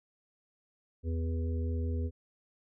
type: harmonic tone with a mistuned harmonic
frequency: 81.5 Hz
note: E2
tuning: 19 cents flat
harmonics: 1 / 3 / 5 / 6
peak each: -30 / -40 / -44 / -46 dBFS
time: 1.03-2.11 s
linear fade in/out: 50 ms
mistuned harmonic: 3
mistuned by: +36 cents
effects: none